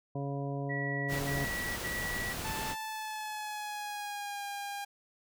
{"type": "harmonic tone", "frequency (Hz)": 140, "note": "C#3", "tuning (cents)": 18, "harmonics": [1, 2, 3, 4, 5, 7], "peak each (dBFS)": [-35, -40, -42, -43, -43, -49], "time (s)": [0.15, 1.45], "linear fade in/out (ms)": 5}
{"type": "tone bursts", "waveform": "sine", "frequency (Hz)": 1940, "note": "B6", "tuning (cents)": -31, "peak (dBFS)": -35, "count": 3, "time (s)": [0.69, 2.34], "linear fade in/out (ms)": 20, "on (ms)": 510, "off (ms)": 60}
{"type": "noise", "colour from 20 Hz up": "pink", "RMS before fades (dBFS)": -38, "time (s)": [1.08, 2.76], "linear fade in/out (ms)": 50}
{"type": "tone with pitch glide", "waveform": "sawtooth", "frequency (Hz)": [880, 807], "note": ["A5", "G#5"], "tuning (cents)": [0, -50], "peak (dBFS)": -33, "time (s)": [2.44, 4.85], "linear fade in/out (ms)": 10, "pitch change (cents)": -150, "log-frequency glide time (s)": [2.73, 4.45]}
{"effects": []}